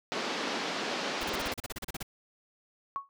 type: band-pass noise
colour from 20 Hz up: pink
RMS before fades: -34 dBFS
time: 0.12-1.53 s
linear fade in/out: 0 ms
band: 240 to 5400 Hz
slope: 24 dB/octave
type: noise bursts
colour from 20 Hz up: pink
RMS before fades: -37 dBFS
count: 14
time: 1.21-2.029 s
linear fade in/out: 5 ms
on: 26 ms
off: 35 ms
type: tone with exponential decay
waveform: sine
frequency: 1108 Hz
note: C#6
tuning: 1 cent flat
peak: -27 dBFS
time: 2.96-3.09 s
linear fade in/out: 0 ms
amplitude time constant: 27 ms
effects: none